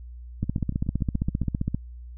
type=two click trains; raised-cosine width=5 ms; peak=-12 / -23 dBFS; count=21 / 8; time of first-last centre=0.43-1.746 / 0.44-1.433 s; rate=15.2 / 7.05 Hz; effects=added 60 Hz sine -38 dBFS peak until 2.17 s